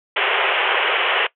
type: band-pass noise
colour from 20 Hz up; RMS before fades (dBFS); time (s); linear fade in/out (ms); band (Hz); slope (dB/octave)
white; -19; 0.16-1.27; 5; 370 to 3200; 96
effects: noise-tail reverb RT60 0.1 s tail -19 dB re dry